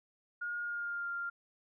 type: tone with pitch glide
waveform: sine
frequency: 1428 to 1394.6 Hz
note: F6 to F6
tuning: +38 to -3 cents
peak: -35 dBFS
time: 0.41-1.3 s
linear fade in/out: 10 ms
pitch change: -41 cents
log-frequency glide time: 0.6-1.09 s
effects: none